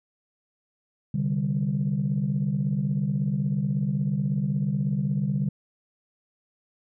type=chord; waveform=sine; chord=C suspended second; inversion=none; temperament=just; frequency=130.81 / 147.16 / 196.22 Hz; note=C3 / D3 / G3; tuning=0 / +4 / +2 cents; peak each=-29 / -25 / -26 dBFS; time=1.14-5.49 s; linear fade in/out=5 ms; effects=tanh soft clip ceiling -16 dBFS